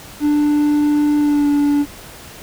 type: tone with pitch glide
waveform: triangle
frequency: 295.4 to 289.2 Hz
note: D4 to D4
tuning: +10 to -27 cents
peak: -10 dBFS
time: 0.2-1.86 s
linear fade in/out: 50 ms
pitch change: -37 cents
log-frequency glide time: 1.18-1.49 s
effects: pink hiss -37 dBFS RMS until 2.42 s